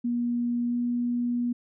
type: tone with pitch glide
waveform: sine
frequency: 239.7 to 241.5 Hz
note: A#3 to B3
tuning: +48 to -39 cents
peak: -24 dBFS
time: 0.04-1.53 s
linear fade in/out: 10 ms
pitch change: +13 cents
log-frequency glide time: 0.68-0.75 s
effects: none